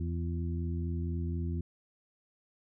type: harmonic tone with a mistuned harmonic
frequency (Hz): 84.1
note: E2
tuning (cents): +35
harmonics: 1 / 2 / 3 / 4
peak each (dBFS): -32 / -38 / -42 / -44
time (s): 0-1.61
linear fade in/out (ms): 5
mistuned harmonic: 4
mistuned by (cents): +34
effects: none

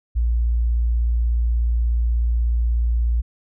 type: tone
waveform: sine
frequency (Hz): 58.27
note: A#1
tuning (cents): 0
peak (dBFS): -16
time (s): 0.15-3.22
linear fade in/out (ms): 20
effects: none

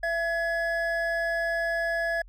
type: tone pair together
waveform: triangle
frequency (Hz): 670.7 / 1690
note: E5 / G#6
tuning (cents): +30 / +30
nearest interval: octave + major third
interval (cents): 1600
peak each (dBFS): -26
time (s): 0.03-2.22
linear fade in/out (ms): 5
effects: added 42 Hz sine -46 dBFS peak until 2.28 s

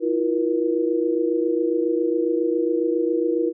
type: tone cluster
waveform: sine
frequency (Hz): 324.5 / 351.8 / 475.8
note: E4 / F4 / A#4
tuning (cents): -27 / +13 / +35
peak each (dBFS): -23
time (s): 0-3.53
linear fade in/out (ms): 50
effects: none

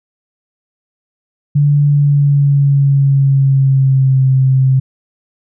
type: tone with pitch glide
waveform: sine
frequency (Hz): 144.9 to 132.11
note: D3 to C3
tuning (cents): -23 to +17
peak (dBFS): -7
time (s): 1.55-4.8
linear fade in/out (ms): 10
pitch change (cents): -160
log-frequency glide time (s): 1.86-4.25
effects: none

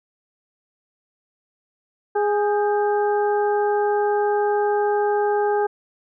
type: harmonic tone with a mistuned harmonic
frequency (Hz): 413.6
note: G#4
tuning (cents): -7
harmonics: 1 / 2 / 3 / 4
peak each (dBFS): -19 / -22 / -34 / -32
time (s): 2.15-5.67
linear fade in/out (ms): 10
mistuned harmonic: 4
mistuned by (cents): -78
effects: none

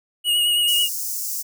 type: tone with vibrato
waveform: square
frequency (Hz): 2886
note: F#7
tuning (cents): -44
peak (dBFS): -17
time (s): 0.24-0.89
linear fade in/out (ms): 50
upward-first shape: triangle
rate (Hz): 9.2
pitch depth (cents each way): 33
type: high-pass noise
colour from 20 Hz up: white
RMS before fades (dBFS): -27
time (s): 0.67-1.43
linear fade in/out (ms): 20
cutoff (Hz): 5200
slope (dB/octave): 48
effects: none

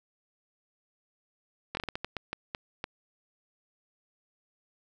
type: slowing click train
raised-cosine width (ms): 0.3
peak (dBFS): -17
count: 11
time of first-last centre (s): 1.75-2.841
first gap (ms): 21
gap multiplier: 1.34
effects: none

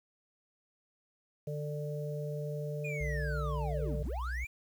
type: harmonic tone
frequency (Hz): 148.2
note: D3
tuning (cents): +16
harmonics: 1 / 3 / 4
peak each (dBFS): -36 / -41 / -42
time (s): 1.47-4.03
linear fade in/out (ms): 5
type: linear two-way sweep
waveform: triangle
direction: down then up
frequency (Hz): 2489 to 39.15 to 2439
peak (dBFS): -37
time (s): 2.84-4.47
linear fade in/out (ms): 10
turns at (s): 4.03
type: tone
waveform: sine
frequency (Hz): 61.74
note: B1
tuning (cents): 0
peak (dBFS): -34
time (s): 3-4.45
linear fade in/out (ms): 10
effects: 10-bit

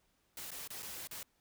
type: noise with dropouts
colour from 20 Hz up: white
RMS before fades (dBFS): -45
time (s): 0.37-1.23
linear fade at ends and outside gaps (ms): 2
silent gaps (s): 0.507-0.516 / 0.676-0.703 / 0.824-0.828 / 1.073-1.111
effects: pink hiss -75 dBFS RMS until 1.4 s

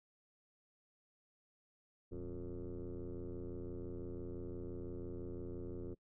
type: tone with frequency modulation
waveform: sine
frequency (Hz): 187.2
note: F#3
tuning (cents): +20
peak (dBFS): -40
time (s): 2.11-5.95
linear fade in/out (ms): 20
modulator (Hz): 85.9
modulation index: 3
effects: noise-tail reverb RT60 0.1 s tail -24 dB re dry + tanh soft clip ceiling -39 dBFS

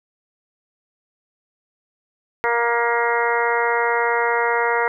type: harmonic tone with a mistuned harmonic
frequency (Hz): 235.2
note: A#3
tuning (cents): +16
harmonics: 2 / 3 / 4 / 5 / 6 / 7 / 8 / 9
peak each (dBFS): -22 / -27 / -22 / -29 / -25 / -30 / -25 / -29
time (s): 2.44-4.88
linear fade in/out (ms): 0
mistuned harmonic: 8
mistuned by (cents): +17
effects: none

